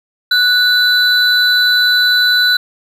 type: tone pair together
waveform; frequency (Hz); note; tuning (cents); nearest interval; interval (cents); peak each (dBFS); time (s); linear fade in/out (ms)
triangle; 1480 / 3991; F#6 / B7; 0 / +17; octave + perfect fourth; 1717; -10; 0.31-2.57; 5
effects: none